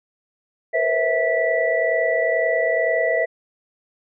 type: tone cluster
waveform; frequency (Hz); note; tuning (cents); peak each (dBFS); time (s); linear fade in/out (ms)
sine; 461.5 / 490.9 / 533 / 653 / 1963; A#4 / B4 / C5 / E5 / B6; -17 / -10 / +32 / -17 / -11; -29 / -25 / -26 / -20 / -23; 0.73-3.26; 20
effects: none